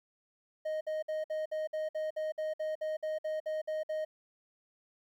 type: tone bursts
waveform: triangle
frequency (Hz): 622.3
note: D#5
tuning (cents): 0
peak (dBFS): -30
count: 16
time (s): 0.65-4.05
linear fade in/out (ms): 10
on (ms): 160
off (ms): 56
effects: 12-bit